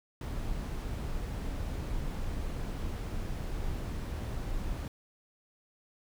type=noise; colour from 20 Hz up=brown; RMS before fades=-35 dBFS; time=0.21-4.88 s; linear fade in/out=2 ms; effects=none

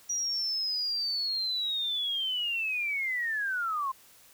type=linear sweep; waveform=sine; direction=down; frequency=5800 to 1034 Hz; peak=-28 dBFS; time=0.09-3.92 s; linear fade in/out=10 ms; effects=white hiss -57 dBFS RMS until 4.33 s

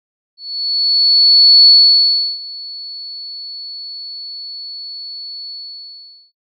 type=tone with ADSR envelope; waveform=sine; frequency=4419 Hz; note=C#8; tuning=6 cents flat; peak=-3 dBFS; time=0.37-6.32 s; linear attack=1300 ms; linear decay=710 ms; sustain=-23 dB; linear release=820 ms; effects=noise-tail reverb RT60 0.2 s tail -24 dB re dry

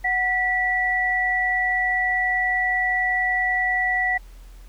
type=tone pair together; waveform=sine; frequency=740 / 1955.1 Hz; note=F#5 / B6; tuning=0 / -18 cents; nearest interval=octave + perfect fourth; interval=1682 cents; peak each=-25 / -20 dBFS; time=0.04-4.18 s; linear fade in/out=10 ms; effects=added 42 Hz sine -40 dBFS peak until 4.68 s + pink hiss -55 dBFS RMS until 4.68 s

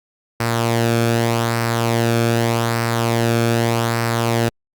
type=tone with flanger; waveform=sawtooth; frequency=116.3 Hz; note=A#2; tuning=4 cents flat; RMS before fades=-18 dBFS; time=0.4-4.49 s; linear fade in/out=5 ms; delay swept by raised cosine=0.29 to 1.03 ms; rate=0.83 Hz; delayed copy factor=-0.5; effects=Opus 48 kbps

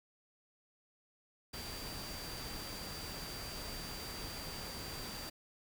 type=tone in noise; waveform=sine; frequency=4699 Hz; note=D8; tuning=in tune; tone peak=-48 dBFS; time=1.53-5.3 s; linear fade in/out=10 ms; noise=pink; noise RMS=-45 dBFS; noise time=1.53-5.3 s; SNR=-6 dB; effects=none

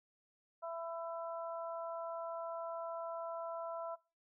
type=harmonic tone; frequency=333.1 Hz; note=E4; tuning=18 cents sharp; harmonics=2 / 3 / 4; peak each=-41 / -47 / -48 dBFS; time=0.62-3.96 s; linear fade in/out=20 ms; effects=noise-tail reverb RT60 0.3 s tail -23 dB re dry

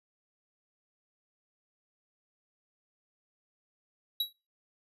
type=tone with exponential decay; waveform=square; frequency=3882 Hz; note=B7; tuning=31 cents flat; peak=-25 dBFS; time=4.2-4.33 s; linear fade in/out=5 ms; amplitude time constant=28 ms; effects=noise-tail reverb RT60 0.3 s tail -24 dB re dry + resampled to 32000 Hz

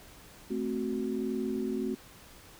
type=chord; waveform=sine; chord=F# diminished; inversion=first; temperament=equal; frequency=220 / 261.6 / 370 Hz; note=A3 / C4 / F#4; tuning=0 / 0 / 0 cents; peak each=-34 dBFS; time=0.5-1.95 s; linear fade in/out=10 ms; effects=pink hiss -53 dBFS RMS until 2.59 s

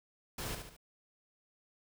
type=noise with echo; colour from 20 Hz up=pink; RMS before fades=-40 dBFS; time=0.38-0.55 s; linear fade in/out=5 ms; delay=72 ms; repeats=3; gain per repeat=-6 dB; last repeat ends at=0.766 s; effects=none

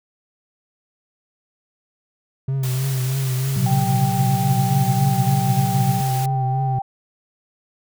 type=tone with vibrato; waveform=triangle; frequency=131.7 Hz; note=C3; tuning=12 cents sharp; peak=-17 dBFS; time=2.48-6.79 s; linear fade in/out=5 ms; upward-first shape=triangle; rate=3.2 Hz; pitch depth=68 cents each way
type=noise; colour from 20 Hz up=white; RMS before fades=-32 dBFS; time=2.63-6.26 s; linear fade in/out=5 ms
type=chord; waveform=sine; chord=F# major; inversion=first; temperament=just; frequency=115.62 / 138.75 / 185 Hz; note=A#2 / C#3 / F#3; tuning=-14 / +2 / 0 cents; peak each=-23 dBFS; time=3.56-6.01 s; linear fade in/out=5 ms
type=tone; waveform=sine; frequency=784 Hz; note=G5; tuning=in tune; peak=-23 dBFS; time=3.66-6.82 s; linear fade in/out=5 ms
effects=none

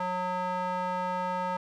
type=tone with band-pass filter; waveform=square; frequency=181.9 Hz; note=F#3; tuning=29 cents flat; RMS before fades=-31 dBFS; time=0-1.57 s; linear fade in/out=5 ms; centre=960 Hz; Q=2.4; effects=none

